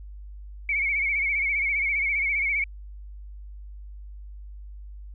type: tone with vibrato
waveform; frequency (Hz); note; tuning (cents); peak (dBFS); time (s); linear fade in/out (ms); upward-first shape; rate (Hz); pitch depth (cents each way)
sine; 2236; C#7; +14; -22; 0.69-2.64; 2; sine; 15; 71
effects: added 50 Hz sine -38 dBFS peak until 5.14 s